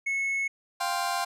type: tone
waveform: triangle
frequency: 2193 Hz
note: C#7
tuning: 19 cents flat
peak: -24 dBFS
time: 0.06-0.48 s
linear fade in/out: 10 ms
type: chord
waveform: sawtooth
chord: F suspended second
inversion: none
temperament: just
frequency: 698.5 / 785.8 / 1047.7 Hz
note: F5 / G5 / C6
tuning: 0 / +4 / +2 cents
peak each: -27 dBFS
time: 0.8-1.25 s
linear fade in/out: 10 ms
effects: low-pass 12000 Hz 12 dB/octave